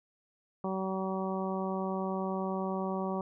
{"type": "harmonic tone", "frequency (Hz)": 190, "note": "F#3", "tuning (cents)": 46, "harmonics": [1, 2, 3, 4, 5, 6], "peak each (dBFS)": [-34, -37, -39, -40, -41, -42], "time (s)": [0.64, 3.21], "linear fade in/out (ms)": 2, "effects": []}